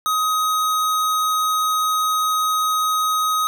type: tone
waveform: square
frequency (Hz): 1259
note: D#6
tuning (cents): +20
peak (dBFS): -18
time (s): 0.06-3.47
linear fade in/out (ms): 0
effects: none

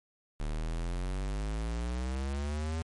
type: exponential sweep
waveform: square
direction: up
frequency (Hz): 36.71 to 81.9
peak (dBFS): -32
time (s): 0.4-2.82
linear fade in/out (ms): 0
effects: MP3 48 kbps

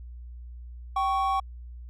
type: tone pair together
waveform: triangle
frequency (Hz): 776.3 / 1108.7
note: G5 / C#6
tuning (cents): -17 / 0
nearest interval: tritone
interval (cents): 617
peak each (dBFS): -24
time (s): 0.96-1.4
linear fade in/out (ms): 5
effects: added 60 Hz sine -39 dBFS peak until 1.89 s

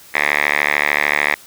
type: tone with band-pass filter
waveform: 5% pulse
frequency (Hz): 73.42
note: D2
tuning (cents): 0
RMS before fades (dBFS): -17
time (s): 0.14-1.35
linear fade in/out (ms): 5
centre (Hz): 1900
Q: 3.8
effects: white hiss -43 dBFS RMS until 1.46 s

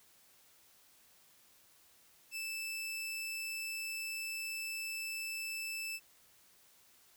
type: tone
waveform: sawtooth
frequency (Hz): 2637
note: E7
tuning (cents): 0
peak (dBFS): -35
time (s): 2.31-6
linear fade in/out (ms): 50
effects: white hiss -65 dBFS RMS until 7.16 s

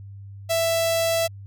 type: tone with notch filter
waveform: sawtooth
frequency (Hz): 662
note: E5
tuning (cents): +7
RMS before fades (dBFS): -22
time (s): 0.49-1.28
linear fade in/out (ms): 20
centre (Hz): 1500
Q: 1.1
effects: added 99 Hz sine -37 dBFS peak until 1.46 s

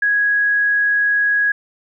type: tone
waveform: sine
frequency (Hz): 1661.2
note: G#6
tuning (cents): 0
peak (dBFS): -13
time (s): 0.02-1.52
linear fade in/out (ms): 5
effects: none

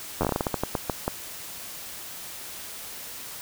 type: slowing click train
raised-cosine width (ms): 1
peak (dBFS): -10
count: 15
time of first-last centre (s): 0.21-1.079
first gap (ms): 10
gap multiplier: 1.25
effects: white hiss -39 dBFS RMS until 3.41 s

